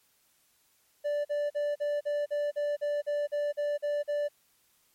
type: tone bursts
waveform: triangle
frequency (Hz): 585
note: D5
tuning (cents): -7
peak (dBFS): -25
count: 13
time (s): 1.04-4.286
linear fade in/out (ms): 20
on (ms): 210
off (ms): 43
effects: white hiss -68 dBFS RMS until 4.94 s + MP3 64 kbps